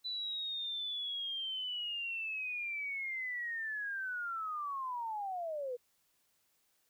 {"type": "linear sweep", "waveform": "sine", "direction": "down", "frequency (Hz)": [3997, 474.1], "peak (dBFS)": -36, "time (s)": [0.04, 5.77], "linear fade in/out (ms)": 20, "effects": ["white hiss -75 dBFS RMS until 6.89 s"]}